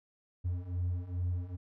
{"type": "beating tone pair", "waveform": "triangle", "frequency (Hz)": [87.6, 90], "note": ["F2", "F#2"], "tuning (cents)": [6, -47], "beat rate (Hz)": 2.4, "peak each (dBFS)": [-34, -31], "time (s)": [0.44, 1.57], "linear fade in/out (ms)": 20, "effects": ["tanh soft clip ceiling -23 dBFS"]}